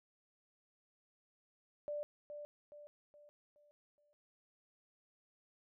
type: tone with echo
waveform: sine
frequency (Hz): 589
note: D5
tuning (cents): +5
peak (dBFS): -38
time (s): 1.88-2.03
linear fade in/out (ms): 0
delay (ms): 420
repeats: 5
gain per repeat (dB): -7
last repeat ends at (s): 4.13
effects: none